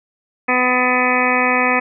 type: harmonic tone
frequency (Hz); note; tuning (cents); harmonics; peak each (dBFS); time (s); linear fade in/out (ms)
251; B3; +28; 1 / 2 / 3 / 4 / 5 / 7 / 8 / 9 / 10; -22 / -22 / -22 / -22 / -22 / -22 / -22 / -22 / -22; 0.48-1.8; 10
effects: none